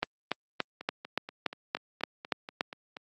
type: two click trains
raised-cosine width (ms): 0.3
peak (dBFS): -24 / -11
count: 10 / 10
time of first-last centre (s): 0.81-2.968 / 0.03-2.609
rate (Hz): 4.17 / 3.49
effects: high-pass 200 Hz 12 dB/octave + Opus 32 kbps